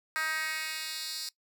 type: tone with high-pass filter sweep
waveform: 10% pulse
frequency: 315 Hz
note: D#4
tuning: 21 cents sharp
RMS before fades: -35 dBFS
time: 0.16-1.29 s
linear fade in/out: 0 ms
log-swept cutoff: 1500 to 4800 Hz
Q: 2
effects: noise-tail reverb RT60 0.1 s tail -20 dB re dry